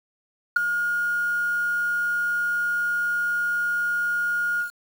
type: tone with ADSR envelope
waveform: sine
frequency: 1428 Hz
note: F6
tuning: 38 cents sharp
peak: -9 dBFS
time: 0.56-4.71 s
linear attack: 7 ms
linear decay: 7 ms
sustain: -12 dB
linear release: 110 ms
effects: tanh soft clip ceiling -11 dBFS + 7-bit